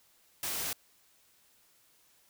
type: noise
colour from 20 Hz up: white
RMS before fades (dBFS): -35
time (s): 0.43-0.73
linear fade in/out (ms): 2
effects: white hiss -66 dBFS RMS until 2.29 s